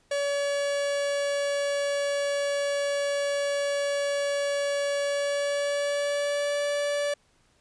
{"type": "tone with pitch glide", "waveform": "45% pulse", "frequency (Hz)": [568, 577.6], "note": ["C#5", "D5"], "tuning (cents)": [42, -29], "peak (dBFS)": -25, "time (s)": [0.11, 7.14], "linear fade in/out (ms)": 5, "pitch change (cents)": 29, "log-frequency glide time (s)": [5.01, 6.61], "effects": ["pink hiss -65 dBFS RMS until 7.6 s", "resampled to 22050 Hz"]}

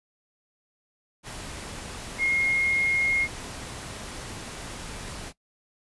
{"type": "tone in noise", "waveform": "sine", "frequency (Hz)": 2145, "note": "C7", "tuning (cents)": 42, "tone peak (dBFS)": -21, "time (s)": [2.18, 3.28], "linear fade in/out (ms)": 50, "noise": "pink", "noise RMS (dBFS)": -38, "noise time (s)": [1.23, 5.33], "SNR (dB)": 14, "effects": ["noise-tail reverb RT60 0.1 s tail -19 dB re dry", "resampled to 24000 Hz"]}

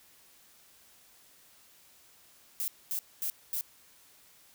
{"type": "noise bursts", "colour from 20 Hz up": "violet", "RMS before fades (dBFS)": -33, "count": 4, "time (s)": [2.6, 3.61], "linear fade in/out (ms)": 0, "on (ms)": 80, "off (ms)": 230, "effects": ["white hiss -60 dBFS RMS until 4.54 s"]}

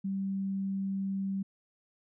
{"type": "tone", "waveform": "sine", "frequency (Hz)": 194.4, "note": "G3", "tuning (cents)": -14, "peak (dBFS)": -30, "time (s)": [0.04, 1.43], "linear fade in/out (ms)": 10, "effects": []}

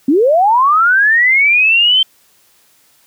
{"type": "linear sweep", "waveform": "sine", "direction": "up", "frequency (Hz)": [251.5, 3136], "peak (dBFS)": -7, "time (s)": [0.08, 2.03], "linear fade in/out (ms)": 5, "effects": ["white hiss -52 dBFS RMS until 3.06 s", "high-pass 80 Hz 12 dB/octave"]}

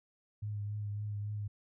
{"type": "tone with vibrato", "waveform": "sine", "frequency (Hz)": 103.9, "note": "G#2", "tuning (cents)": 1, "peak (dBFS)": -35, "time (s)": [0.42, 1.48], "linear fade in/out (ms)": 10, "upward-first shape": "triangle", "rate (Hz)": 3.6, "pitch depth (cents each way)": 29, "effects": []}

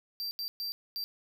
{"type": "tone bursts at uneven times", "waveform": "square", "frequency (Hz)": 4699, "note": "D8", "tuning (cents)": 0, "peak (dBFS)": -34, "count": 4, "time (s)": [[0.2, 0.31], [0.39, 0.48], [0.6, 0.72], [0.96, 1.04]], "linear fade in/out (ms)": 0, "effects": ["12-bit"]}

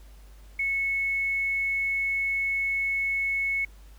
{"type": "tone with quantisation", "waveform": "sine", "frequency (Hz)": 2200, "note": "C#7", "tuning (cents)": -14, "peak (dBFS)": -24, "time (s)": [0.59, 3.65], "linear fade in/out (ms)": 5, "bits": 9, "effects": ["added 50 Hz sine -46 dBFS peak until 3.98 s", "pink hiss -59 dBFS RMS until 3.98 s"]}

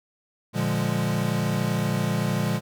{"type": "chord", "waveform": "square", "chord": "Bb dominant seventh", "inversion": "none", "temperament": "equal", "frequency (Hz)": [116.54, 146.83, 174.61, 207.7], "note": ["Bb2", "D3", "F3", "Ab3"], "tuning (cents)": [0, 0, 0, 0], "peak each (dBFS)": -29, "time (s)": [0.53, 2.61], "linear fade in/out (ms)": 50, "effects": []}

